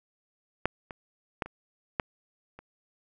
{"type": "clicks", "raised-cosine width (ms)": 0.5, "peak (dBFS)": [-9, -24, -14, -27, -11, -30], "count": 6, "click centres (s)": [0.656, 0.908, 1.422, 1.46, 1.998, 2.59], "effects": []}